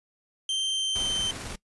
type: tone with pitch glide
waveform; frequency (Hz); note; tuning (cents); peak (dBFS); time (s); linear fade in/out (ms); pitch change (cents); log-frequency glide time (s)
40% pulse; 3136 to 3104; G7 to G7; 0 to -18; -24; 0.49-1.31; 2; -18; 0.72-1.15
type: noise with tremolo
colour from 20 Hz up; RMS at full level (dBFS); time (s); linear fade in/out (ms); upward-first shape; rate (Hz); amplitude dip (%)
pink; -36; 0.95-1.56; 10; square; 20; 25
effects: noise-tail reverb RT60 0.1 s tail -21 dB re dry + resampled to 24000 Hz